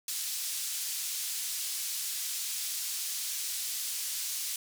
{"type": "band-pass noise", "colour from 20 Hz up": "pink", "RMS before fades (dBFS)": -35, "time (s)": [0.08, 4.56], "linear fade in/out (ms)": 2, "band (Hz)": [4900, 16000], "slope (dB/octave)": 12, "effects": []}